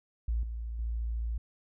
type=tone with level steps; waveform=sine; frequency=57 Hz; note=A#1; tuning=38 cents flat; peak=-27 / -34 / -30 dBFS; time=0.28-1.38 s; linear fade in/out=5 ms; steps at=0.43 / 0.79 s; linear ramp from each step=2 ms; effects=none